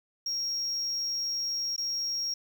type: tone with dropouts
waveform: sine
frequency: 5588 Hz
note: F8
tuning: in tune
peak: -26 dBFS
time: 0.26-2.34 s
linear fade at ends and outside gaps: 5 ms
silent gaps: 1.763-1.779 s
effects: tanh soft clip ceiling -28 dBFS + 9-bit